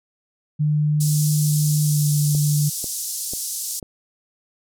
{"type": "tone with pitch glide", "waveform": "sine", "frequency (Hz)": [150.3, 147.72], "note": ["D3", "D3"], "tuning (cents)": [40, 10], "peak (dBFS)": -16, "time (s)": [0.59, 2.7], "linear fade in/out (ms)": 20, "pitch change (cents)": -30, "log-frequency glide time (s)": [1.8, 2.07]}
{"type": "band-pass noise", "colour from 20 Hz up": "white", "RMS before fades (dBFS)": -28, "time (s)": [1, 3.8], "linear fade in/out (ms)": 10, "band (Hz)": [5100, 12000], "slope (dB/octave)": 24}
{"type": "click train", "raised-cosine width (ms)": 2, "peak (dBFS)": -20, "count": 4, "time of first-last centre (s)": [2.35, 3.828], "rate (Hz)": 2.03}
{"effects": []}